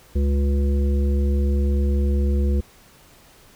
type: harmonic tone with a mistuned harmonic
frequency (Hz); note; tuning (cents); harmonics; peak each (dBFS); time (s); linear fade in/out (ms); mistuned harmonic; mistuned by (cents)
70; C#2; +18; 1 / 3 / 5 / 7; -17 / -27 / -31 / -34; 0.15-2.61; 10; 5; +31
effects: pink hiss -51 dBFS RMS until 3.55 s